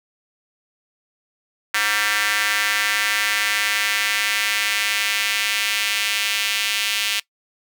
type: tone with high-pass filter sweep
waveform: square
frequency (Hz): 105.2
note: G#2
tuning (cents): +23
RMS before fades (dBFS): -21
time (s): 1.74-7.2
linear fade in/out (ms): 5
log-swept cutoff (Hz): 1700 to 2700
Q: 2
effects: noise-tail reverb RT60 0.1 s tail -21 dB re dry